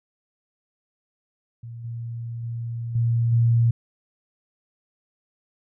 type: tone with level steps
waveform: sine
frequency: 116.8 Hz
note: A#2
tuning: 4 cents sharp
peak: -34 / -29 / -27 / -18 / -15 dBFS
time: 1.63-3.71 s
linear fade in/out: 5 ms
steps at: 1.84 / 2.43 / 2.95 / 3.32 s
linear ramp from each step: 5 ms
effects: none